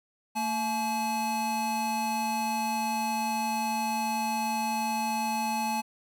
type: tone pair together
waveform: square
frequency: 226.4 / 855.8 Hz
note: A3 / A5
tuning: +50 / -48 cents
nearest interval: octave + major seventh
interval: 2302 cents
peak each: -34 / -29 dBFS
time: 0.35-5.82 s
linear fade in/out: 20 ms
effects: none